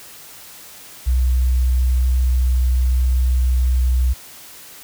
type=tone; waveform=sine; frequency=62.9 Hz; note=B1; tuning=32 cents sharp; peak=-13 dBFS; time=1.06-4.14 s; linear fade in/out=20 ms; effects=white hiss -40 dBFS RMS until 4.83 s